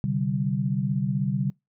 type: chord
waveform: sine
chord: C suspended second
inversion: none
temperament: equal with one note detuned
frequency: 130.81 / 146.83 / 193.52 Hz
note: C3 / D3 / G3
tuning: 0 / 0 / -22 cents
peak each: -27 dBFS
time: 0.04-1.5 s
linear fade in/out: 0 ms
effects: noise-tail reverb RT60 0.2 s tail -25 dB re dry